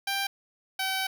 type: tone pair in turn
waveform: 10% pulse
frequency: 789 / 765.2 Hz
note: G5 / G5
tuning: +11 / -42 cents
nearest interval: minor second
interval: 53 cents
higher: first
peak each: -19 dBFS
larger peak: neither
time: 0.07-0.27 / 0.79-1.07 s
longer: second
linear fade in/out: 5 ms
effects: none